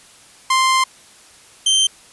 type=tone pair in turn; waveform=sawtooth; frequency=1047 / 3128 Hz; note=C6 / G7; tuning=+1 / -4 cents; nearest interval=octave + perfect fifth; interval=1895 cents; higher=second; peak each=-9 dBFS; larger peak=neither; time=0.5-0.84 / 1.66-1.87 s; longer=first; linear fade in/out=5 ms; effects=white hiss -46 dBFS RMS until 2.12 s + resampled to 24000 Hz